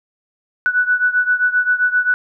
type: beating tone pair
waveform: sine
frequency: 1480 / 1487.6 Hz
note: F#6 / F#6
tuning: 0 / +9 cents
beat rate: 7.6 Hz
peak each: -15 / -18 dBFS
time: 0.66-2.14 s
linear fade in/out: 0 ms
effects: none